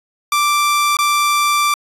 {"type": "tone with dropouts", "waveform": "sawtooth", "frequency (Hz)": 1174.7, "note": "D6", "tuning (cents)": 0, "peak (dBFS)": -9, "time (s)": [0.32, 1.74], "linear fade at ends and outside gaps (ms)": 2, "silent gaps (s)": [0.969, 0.988], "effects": ["resampled to 32000 Hz"]}